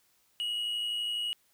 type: tone with amplitude modulation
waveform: triangle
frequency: 2900 Hz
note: F#7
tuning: 35 cents flat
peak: -27 dBFS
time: 0.4-1.33 s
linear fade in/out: 0 ms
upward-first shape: sine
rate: 112 Hz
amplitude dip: 40%
effects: white hiss -69 dBFS RMS until 1.53 s